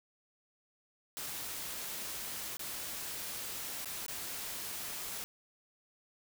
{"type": "noise with dropouts", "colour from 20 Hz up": "white", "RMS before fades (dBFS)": -41, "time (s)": [1.17, 5.24], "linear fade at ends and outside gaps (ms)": 0, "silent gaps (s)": [[2.569, 2.594], [3.846, 3.857], [4.064, 4.082]], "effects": []}